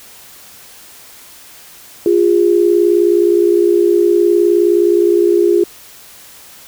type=tone pair together; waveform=sine; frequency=349.2 / 408.6 Hz; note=F4 / G#4; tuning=0 / -28 cents; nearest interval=minor third; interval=272 cents; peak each=-10 / -12 dBFS; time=2.06-5.64 s; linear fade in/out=2 ms; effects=white hiss -39 dBFS RMS until 6.67 s